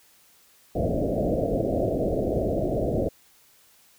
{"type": "low-pass noise", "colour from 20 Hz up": "white", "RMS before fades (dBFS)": -25, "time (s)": [0.75, 3.09], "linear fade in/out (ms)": 10, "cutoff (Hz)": 680, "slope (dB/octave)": 96, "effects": ["white hiss -58 dBFS RMS until 3.98 s"]}